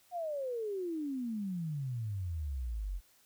sine exponential sweep, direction down, 731 to 43 Hz, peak -34 dBFS, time 0.11-3.01 s, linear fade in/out 50 ms, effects white hiss -66 dBFS RMS until 3.25 s

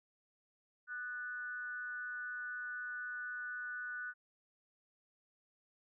sine tone with amplitude modulation, 1480 Hz, F#6, in tune, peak -37 dBFS, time 0.87-4.14 s, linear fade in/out 50 ms, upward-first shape sine, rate 264 Hz, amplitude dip 60%, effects none

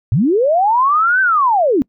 sine linear two-way sweep, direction up then down, 92.5 to 1563 to 242.9 Hz, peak -10 dBFS, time 0.12-1.82 s, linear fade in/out 0 ms, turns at 1.21 s, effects noise-tail reverb RT60 0.1 s tail -25 dB re dry

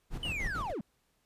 brown noise with tremolo, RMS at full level -36 dBFS, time 0.1-0.74 s, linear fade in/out 50 ms, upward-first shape square, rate 6.7 Hz, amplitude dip 60%
triangle linear sweep, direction down, 3032 to 160.6 Hz, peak -32 dBFS, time 0.23-0.81 s, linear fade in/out 2 ms
effects pink hiss -74 dBFS RMS until 1.25 s + resampled to 32000 Hz

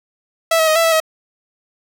sawtooth tone with pitch steps, 657 / 640 / 626 / 663 / 655 / 637 Hz, E5 / D#5 / D#5 / E5 / E5 / D#5, -6 / +49 / +10 / +10 / -11 / +41 cents, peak -8 dBFS, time 0.51-1.002 s, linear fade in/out 5 ms, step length 82 ms, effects none

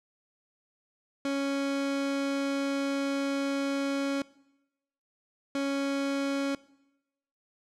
30% pulse tone bursts at uneven times, 277.2 Hz, C#4, in tune, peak -25 dBFS, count 2, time 1.25-4.22 / 5.55-6.55 s, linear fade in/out 2 ms, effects noise-tail reverb RT60 0.9 s tail -21 dB re dry + low-pass 7000 Hz 12 dB/octave

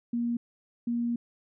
sine tone bursts at uneven times, 236.8 Hz, A#3, 27 cents sharp, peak -26 dBFS, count 2, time 0.13-0.37 / 0.87-1.16 s, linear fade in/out 5 ms, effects none

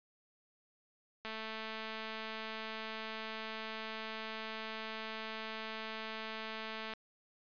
click train, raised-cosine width 0.3 ms, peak -27 dBFS, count 1252, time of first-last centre 1.25-6.936 s, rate 220 Hz, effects resampled to 11025 Hz

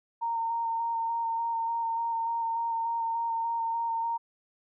sine tone with vibrato, 920 Hz, A#5, 23 cents flat, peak -27 dBFS, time 0.21-4.18 s, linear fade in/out 20 ms, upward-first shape square, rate 3.4 Hz, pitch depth 13 cents each way, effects none

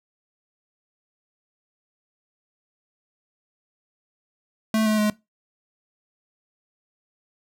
square tone with pitch steps, 219.3 / 215.3 / 211.3 Hz, A3 / A3 / G#3, -6 / -37 / +30 cents, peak -19 dBFS, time 4.74-5.1 s, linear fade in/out 2 ms, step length 120 ms, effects noise-tail reverb RT60 0.2 s tail -20 dB re dry

